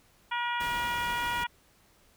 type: harmonic tone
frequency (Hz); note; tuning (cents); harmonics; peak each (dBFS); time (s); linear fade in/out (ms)
478.9; A#4; +47; 2 / 3 / 4 / 5 / 6 / 7; -31 / -35 / -37 / -39 / -41 / -42; 0.31-1.47; 10
type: noise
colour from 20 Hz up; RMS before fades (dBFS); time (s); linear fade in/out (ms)
pink; -41; 0.6-1.44; 5
effects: pink hiss -63 dBFS RMS until 2.16 s